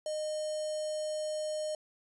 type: tone with notch filter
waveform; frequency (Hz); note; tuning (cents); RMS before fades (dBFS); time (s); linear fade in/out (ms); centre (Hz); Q
square; 614; D#5; -23; -35; 0.06-1.75; 2; 2000; 0.53
effects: resampled to 24000 Hz